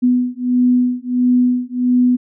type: beating tone pair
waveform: sine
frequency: 247.5 / 249 Hz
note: B3 / B3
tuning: +4 / +14 cents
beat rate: 1.5 Hz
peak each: -15 dBFS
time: 0.02-2.17 s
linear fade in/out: 20 ms
effects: none